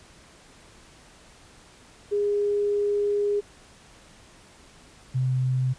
sine tone pair in turn, 410 / 128.77 Hz, G#4 / C3, -22 / -27 cents, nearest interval octave + minor sixth, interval 2005 cents, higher first, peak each -21 dBFS, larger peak neither, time 2.11-3.41 / 5.14-5.74 s, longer first, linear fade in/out 20 ms, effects pink hiss -52 dBFS RMS until 5.78 s + resampled to 22050 Hz

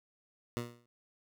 15% pulse tone with exponential decay, 119.5 Hz, A#2, 43 cents sharp, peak -25 dBFS, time 0.57-0.86 s, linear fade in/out 0 ms, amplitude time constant 62 ms, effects none

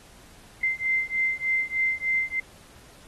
sine beating tone pair, 2079 / 2082.3 Hz, C7 / C7, -12 / -9 cents, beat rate 3.3 Hz, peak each -26 dBFS, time 0.63-2.4 s, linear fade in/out 5 ms, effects pink hiss -52 dBFS RMS until 3.07 s + AAC 32 kbps

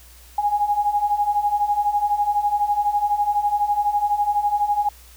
sine beating tone pair, 817 / 829 Hz, G#5 / G#5, -29 / -3 cents, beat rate 12 Hz, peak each -23 / -19 dBFS, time 0.38-4.89 s, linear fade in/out 5 ms, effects added 60 Hz sine -46 dBFS peak until 5.16 s + white hiss -49 dBFS RMS until 5.16 s

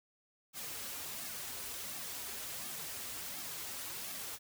white noise with flanger, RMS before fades -43 dBFS, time 0.53-4.39 s, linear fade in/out 50 ms, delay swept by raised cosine 2 to 6.5 ms, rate 1.4 Hz, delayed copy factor -0.65, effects none

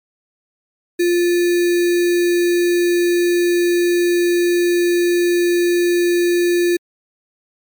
sine tone with sample-and-hold, 349.2 Hz, F4, in tune, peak -12 dBFS, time 0.99-6.77 s, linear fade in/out 10 ms, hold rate 2100 Hz, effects MP3 96 kbps

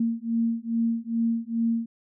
sine beating tone pair, 228.7 / 231.1 Hz, A#3 / A#3, -33 / -15 cents, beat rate 2.4 Hz, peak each -26 / -26 dBFS, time 0-1.86 s, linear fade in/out 5 ms, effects none

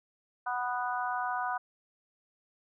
harmonic tone, 246.9 Hz, B3, in tune, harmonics 3 / 4 / 5 / 6, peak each -34 / -35 / -37 / -37 dBFS, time 0.46-1.58 s, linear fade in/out 10 ms, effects none

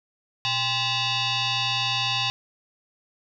sine tone with frequency modulation, 120 Hz, B2, 49 cents flat, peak -22 dBFS, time 0.45-2.3 s, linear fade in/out 0 ms, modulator 917 Hz, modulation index 4.8, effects none

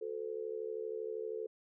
sine tone with amplitude modulation, 440 Hz, A4, in tune, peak -33 dBFS, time 0.01-1.47 s, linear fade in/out 10 ms, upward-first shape sine, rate 72.7 Hz, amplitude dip 90%, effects none

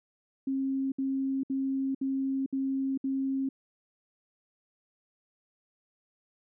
sine tone bursts, 268.8 Hz, C4, 47 cents sharp, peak -27 dBFS, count 6, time 0.47-3.49 s, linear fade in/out 5 ms, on 450 ms, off 64 ms, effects none

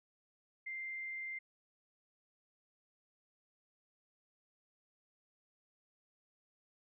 sine tone, 2093 Hz, C7, in tune, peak -40 dBFS, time 0.66-1.39 s, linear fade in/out 10 ms, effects none

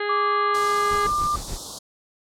harmonic tone, 412.6 Hz, G#4, 11 cents flat, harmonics 1 / 2 / 3 / 4 / 5 / 6 / 7 / 8 / 9 / 10, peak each -26 / -34 / -33 / -31 / -33 / -47 / -42 / -43 / -49 / -40 dBFS, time 0-1.07 s, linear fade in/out 5 ms
sine tone with pitch glide, 1170 to 1193.9 Hz, D6 to D6, -7 to +28 cents, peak -20 dBFS, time 0.09-1.36 s, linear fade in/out 5 ms, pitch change +35 cents, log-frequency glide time 0.34-0.68 s
white band-stop noise, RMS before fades -32 dBFS, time 0.54-1.79 s, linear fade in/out 10 ms, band 1200 to 3600 Hz, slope 48 dB/octave
brown noise with tremolo, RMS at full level -30 dBFS, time 0.9-1.59 s, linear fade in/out 20 ms, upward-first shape sine, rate 6.8 Hz, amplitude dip 85%
effects low-pass 8000 Hz 12 dB/octave

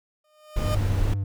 30% pulse tone with exponential growth, 610 Hz, D#5, 34 cents flat, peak -23 dBFS, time 0.24-0.75 s, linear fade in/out 5 ms, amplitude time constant 110 ms
brown noise, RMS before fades -25 dBFS, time 0.56-1.14 s, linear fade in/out 5 ms
triangle tone with vibrato, 97.6 Hz, G2, 7 cents flat, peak -22 dBFS, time 0.64-1.24 s, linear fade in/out 5 ms, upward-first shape triangle, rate 2.6 Hz, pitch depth 74 cents each way
effects none

